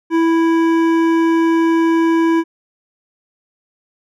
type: tone with hard clipping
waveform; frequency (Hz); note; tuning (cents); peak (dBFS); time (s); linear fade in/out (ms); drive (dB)
triangle; 329.6; E4; 0; -13; 0.1-2.44; 50; 16
effects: none